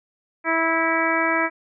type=harmonic tone; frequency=327.1 Hz; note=E4; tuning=13 cents flat; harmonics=1 / 2 / 3 / 4 / 5 / 6 / 7; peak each=-26 / -26 / -26 / -26 / -26 / -26 / -26 dBFS; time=0.44-1.5 s; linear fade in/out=50 ms; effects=none